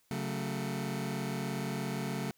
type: chord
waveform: sawtooth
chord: F# minor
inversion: second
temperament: just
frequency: 138.75 / 185 / 222 Hz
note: C#3 / F#3 / A3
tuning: +2 / 0 / +16 cents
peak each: -33 / -34 / -34 dBFS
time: 0.11-2.31 s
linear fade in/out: 0 ms
effects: white hiss -70 dBFS RMS until 2.37 s

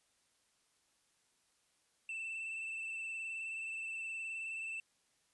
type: tone with vibrato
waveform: triangle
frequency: 2659 Hz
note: E7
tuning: 14 cents sharp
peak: -38 dBFS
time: 2.09-4.8 s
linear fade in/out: 2 ms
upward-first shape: triangle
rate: 19 Hz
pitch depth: 31 cents each way
effects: white hiss -75 dBFS RMS until 5.33 s + resampled to 24000 Hz

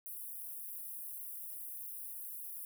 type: high-pass noise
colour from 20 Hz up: white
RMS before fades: -45 dBFS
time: 0.06-2.65 s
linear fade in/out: 0 ms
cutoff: 10000 Hz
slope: 48 dB/octave
effects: none

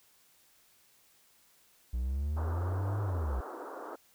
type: linear two-way sweep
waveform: triangle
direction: up then down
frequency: 58.8 to 104.2 to 58.8 Hz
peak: -28 dBFS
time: 1.93-3.41 s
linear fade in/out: 10 ms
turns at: 3.01 s
type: band-pass noise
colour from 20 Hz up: pink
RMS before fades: -43 dBFS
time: 2.36-3.96 s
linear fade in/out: 10 ms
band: 300 to 1400 Hz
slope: 48 dB/octave
effects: white hiss -65 dBFS RMS until 4.14 s

